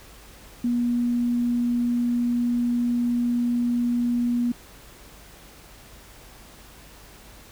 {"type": "tone", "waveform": "sine", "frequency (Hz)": 240.6, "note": "B3", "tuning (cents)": -45, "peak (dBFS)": -20, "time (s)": [0.64, 4.52], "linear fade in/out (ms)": 5, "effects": ["added 50 Hz sine -51 dBFS peak until 7.51 s", "pink hiss -48 dBFS RMS until 7.51 s"]}